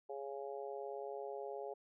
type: harmonic tone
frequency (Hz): 138.59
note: C#3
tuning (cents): 0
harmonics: 3 / 4 / 5 / 6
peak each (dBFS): -45 / -47 / -49 / -51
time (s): 0.09-1.74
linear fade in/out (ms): 10
effects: none